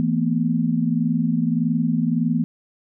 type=chord; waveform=sine; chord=E suspended fourth; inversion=none; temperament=equal with one note detuned; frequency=164.81 / 225.3 / 246.9 Hz; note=E3 / A3 / B3; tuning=0 / +41 / 0 cents; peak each=-22 dBFS; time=0-2.44 s; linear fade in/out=0 ms; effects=none